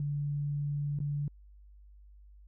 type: tone with dropouts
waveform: sine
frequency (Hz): 144.7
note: D3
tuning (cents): -25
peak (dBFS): -30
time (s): 0-1.28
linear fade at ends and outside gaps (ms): 2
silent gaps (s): 0.989-1.002
effects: added 50 Hz sine -52 dBFS peak until 2.47 s